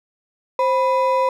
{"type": "ring-modulated tone", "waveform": "triangle", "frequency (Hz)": 756, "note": "F#5", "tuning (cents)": 37, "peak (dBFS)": -10, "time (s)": [0.59, 1.29], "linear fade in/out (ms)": 2, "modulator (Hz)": 230, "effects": []}